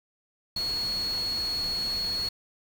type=tone in noise; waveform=sine; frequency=4341 Hz; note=C#8; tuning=37 cents flat; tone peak=-27 dBFS; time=0.56-2.29 s; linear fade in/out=5 ms; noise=pink; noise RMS=-40 dBFS; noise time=0.56-2.29 s; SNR=+10 dB; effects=none